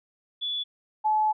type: tone pair in turn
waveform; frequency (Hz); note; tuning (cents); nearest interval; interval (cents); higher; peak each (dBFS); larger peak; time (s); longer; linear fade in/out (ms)
sine; 3438 / 859.5; A7 / A5; -41 / -41; 2 octaves; 2400; first; -27 / -20; second; 0.41-0.64 / 1.04-1.33; second; 20
effects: none